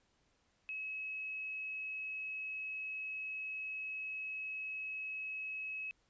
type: tone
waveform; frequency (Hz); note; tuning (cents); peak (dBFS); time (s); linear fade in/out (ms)
sine; 2570; E7; -45; -39; 0.69-5.91; 0
effects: pink hiss -75 dBFS RMS until 6.09 s + resampled to 16000 Hz